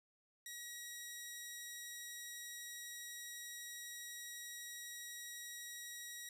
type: tone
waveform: 10% pulse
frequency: 1911 Hz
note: A#6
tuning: 43 cents sharp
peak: -38 dBFS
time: 0.46-6.29 s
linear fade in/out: 2 ms
effects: none